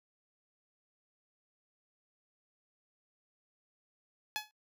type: tone with exponential decay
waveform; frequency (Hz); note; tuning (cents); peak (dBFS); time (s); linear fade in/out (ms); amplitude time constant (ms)
10% pulse; 850; G#5; +40; -22; 4.36-4.51; 0; 31
effects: noise-tail reverb RT60 0.1 s tail -23 dB re dry